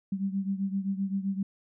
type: beating tone pair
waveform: sine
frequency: 193.2 / 200.9 Hz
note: G3 / G3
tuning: -25 / +43 cents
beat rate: 7.7 Hz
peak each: -29 / -33 dBFS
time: 0.12-1.43 s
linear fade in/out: 5 ms
effects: none